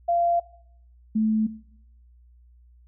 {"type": "tone pair in turn", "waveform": "sine", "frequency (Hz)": [689, 217.8], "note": ["F5", "A3"], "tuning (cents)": [-24, -17], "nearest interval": "octave + minor sixth", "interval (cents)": 1993, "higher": "first", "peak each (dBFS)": [-19, -19], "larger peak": "neither", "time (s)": [[0.08, 0.4], [1.15, 1.47]], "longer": "neither", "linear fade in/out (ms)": 10, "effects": ["noise-tail reverb RT60 0.7 s tail -19 dB re dry", "added 60 Hz sine -51 dBFS peak until 2.87 s"]}